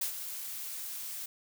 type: noise with ADSR envelope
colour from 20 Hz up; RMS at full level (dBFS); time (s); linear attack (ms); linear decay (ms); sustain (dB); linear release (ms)
blue; -31; 0.01-1.26; 6; 99; -9; 4
effects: none